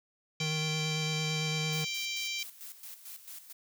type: tone with vibrato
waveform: square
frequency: 155.56 Hz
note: D#3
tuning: in tune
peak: -33 dBFS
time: 0.4-1.85 s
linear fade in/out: 10 ms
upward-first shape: square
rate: 8.9 Hz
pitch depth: 12 cents each way
type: harmonic tone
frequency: 784 Hz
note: G5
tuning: in tune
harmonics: 3 / 4 / 5 / 6 / 7 / 8 / 9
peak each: -37 / -39 / -41 / -43 / -44 / -45 / -46 dBFS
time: 0.4-2.43 s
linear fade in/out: 2 ms
type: noise with tremolo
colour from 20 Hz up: blue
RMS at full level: -45 dBFS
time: 1.72-3.53 s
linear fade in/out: 10 ms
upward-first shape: square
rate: 4.5 Hz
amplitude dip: 65%
effects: none